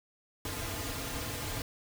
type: noise with comb filter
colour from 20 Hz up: pink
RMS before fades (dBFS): -37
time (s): 0.45-1.62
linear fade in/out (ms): 2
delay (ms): 5.3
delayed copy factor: -0.8
effects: none